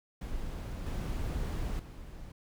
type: noise with level steps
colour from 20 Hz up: brown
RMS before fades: -38 / -34 / -45 dBFS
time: 0.21-2.32 s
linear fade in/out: 5 ms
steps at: 0.86 / 1.79 s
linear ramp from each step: 5 ms
effects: none